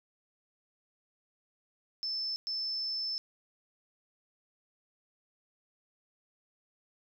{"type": "tone bursts at uneven times", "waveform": "sine", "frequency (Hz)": 5274, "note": "E8", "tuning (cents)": 0, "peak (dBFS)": -32, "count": 2, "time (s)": [[2.03, 2.36], [2.47, 3.18]], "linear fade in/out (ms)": 0, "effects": ["11-bit"]}